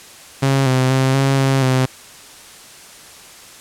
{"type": "tone with pitch steps", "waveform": "sawtooth", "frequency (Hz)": [135.9, 129.5, 132.3, 136.1, 134.8, 129.8], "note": ["C#3", "C3", "C3", "C#3", "C#3", "C3"], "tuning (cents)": [-34, -17, 20, -31, -48, -13], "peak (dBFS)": -9, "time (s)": [0.42, 1.86], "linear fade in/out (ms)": 10, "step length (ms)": 240, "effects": ["white hiss -40 dBFS RMS until 3.6 s", "low-pass 10000 Hz 12 dB/octave"]}